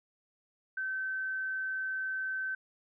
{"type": "tone", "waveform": "sine", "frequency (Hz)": 1538, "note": "G6", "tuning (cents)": -33, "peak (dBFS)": -32, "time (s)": [0.77, 2.55], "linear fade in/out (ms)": 5, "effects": []}